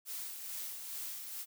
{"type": "noise with tremolo", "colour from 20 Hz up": "blue", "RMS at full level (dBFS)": -41, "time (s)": [0.05, 1.46], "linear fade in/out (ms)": 50, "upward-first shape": "sine", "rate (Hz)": 2.3, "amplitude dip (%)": 40, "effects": []}